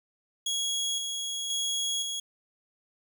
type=tone with tremolo; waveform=25% pulse; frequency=3322 Hz; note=G#7; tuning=in tune; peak=-24 dBFS; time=0.46-2.2 s; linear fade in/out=5 ms; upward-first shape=square; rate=0.96 Hz; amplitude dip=35%; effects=none